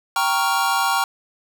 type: chord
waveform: square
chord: G half-diminished seventh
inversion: none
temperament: equal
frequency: 784 / 932.3 / 1108.7 / 1396.9 Hz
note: G5 / Bb5 / Db6 / F6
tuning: 0 / 0 / 0 / 0 cents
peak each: -24 dBFS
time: 0.16-1.04 s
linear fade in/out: 2 ms
effects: none